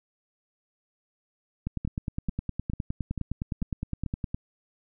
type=two click trains; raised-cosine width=5 ms; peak=-17 / -19 dBFS; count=27 / 6; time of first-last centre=1.67-4.345 / 1.85-4.062 s; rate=9.72 / 2.26 Hz; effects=none